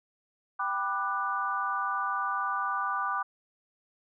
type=chord; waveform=sine; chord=G major seventh; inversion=none; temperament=equal with one note detuned; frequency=784 / 987.8 / 1187.6 / 1480 Hz; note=G5 / B5 / D6 / F#6; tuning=0 / 0 / +19 / 0 cents; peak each=-36 / -35 / -30 / -35 dBFS; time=0.59-3.23 s; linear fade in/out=10 ms; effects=none